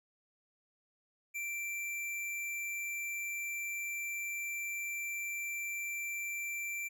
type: tone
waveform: square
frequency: 2349 Hz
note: D7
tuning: in tune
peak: -37 dBFS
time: 1.34-6.89 s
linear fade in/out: 20 ms
effects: none